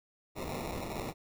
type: noise with sample-and-hold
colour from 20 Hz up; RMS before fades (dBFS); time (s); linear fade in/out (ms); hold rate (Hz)
white; -38; 0.35-1.14; 50; 1575
effects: none